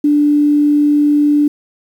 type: tone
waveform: sine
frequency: 293.7 Hz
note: D4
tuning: in tune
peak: -8 dBFS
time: 0.04-1.48 s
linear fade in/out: 5 ms
effects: 7-bit